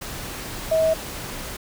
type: tone in noise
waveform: sine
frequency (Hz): 641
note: E5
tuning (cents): -49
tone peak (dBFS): -16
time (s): 0.71-0.94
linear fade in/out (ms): 10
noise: pink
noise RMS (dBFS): -33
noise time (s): 0.01-1.57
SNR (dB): +14
effects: none